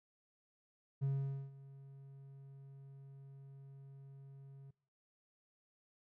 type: tone with ADSR envelope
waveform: triangle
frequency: 137.1 Hz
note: C#3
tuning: 19 cents flat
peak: -29 dBFS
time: 1.01-4.71 s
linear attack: 26 ms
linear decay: 470 ms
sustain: -21 dB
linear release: 8 ms
effects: noise-tail reverb RT60 0.6 s tail -26 dB re dry + tanh soft clip ceiling -26 dBFS